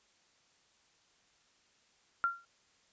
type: tone with exponential decay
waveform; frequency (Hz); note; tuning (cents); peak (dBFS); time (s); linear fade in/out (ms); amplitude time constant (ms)
sine; 1380; F6; -21; -24; 2.24-2.45; 0; 45
effects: white hiss -69 dBFS RMS until 2.92 s + resampled to 16000 Hz